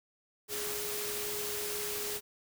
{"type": "tone in noise", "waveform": "sine", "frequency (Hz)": 416.4, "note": "G#4", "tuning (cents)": 5, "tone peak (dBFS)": -40, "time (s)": [0.48, 2.21], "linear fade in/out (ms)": 50, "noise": "white", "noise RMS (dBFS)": -37, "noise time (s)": [0.48, 2.21], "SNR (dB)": -6, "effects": []}